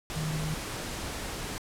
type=tone in noise; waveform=sine; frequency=155.56 Hz; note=D#3; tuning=in tune; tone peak=-30 dBFS; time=0.16-0.54 s; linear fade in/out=0 ms; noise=pink; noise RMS=-36 dBFS; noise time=0.1-1.58 s; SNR=+3 dB; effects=low-pass 11000 Hz 12 dB/octave